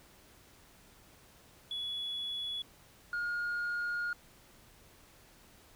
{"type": "tone pair in turn", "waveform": "sine", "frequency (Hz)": [3392, 1426.2], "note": ["G#7", "F6"], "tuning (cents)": [36, 36], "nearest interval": "octave + minor third", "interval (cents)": 1500, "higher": "first", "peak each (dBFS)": [-34, -30], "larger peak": "second", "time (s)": [[1.71, 2.62], [3.13, 4.13]], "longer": "second", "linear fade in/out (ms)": 2, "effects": ["tanh soft clip ceiling -31 dBFS", "pink hiss -60 dBFS RMS until 5.75 s"]}